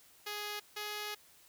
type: tone pair in turn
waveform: 5% pulse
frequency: 416.3 / 418.7 Hz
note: G#4 / G#4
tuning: +4 / +14 cents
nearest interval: unison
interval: 10 cents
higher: second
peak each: -27 / -27 dBFS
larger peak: neither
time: 0.26-0.6 / 0.76-1.15 s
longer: second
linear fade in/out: 10 ms
effects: white hiss -62 dBFS RMS until 1.48 s